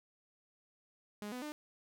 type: tone with pitch steps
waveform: sawtooth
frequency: 207.7 / 249.9 / 300.6 Hz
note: G#3 / B3 / D4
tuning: 0 / +21 / +40 cents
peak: -37 dBFS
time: 1.22-1.52 s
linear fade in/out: 0 ms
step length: 100 ms
effects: none